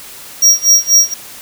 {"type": "tone with tremolo", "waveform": "square", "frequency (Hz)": 5660, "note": "F8", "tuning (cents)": 22, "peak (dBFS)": -4, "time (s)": [0.42, 1.14], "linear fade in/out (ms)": 5, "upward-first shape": "sine", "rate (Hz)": 4.1, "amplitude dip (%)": 95, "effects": ["white hiss -33 dBFS RMS until 1.41 s"]}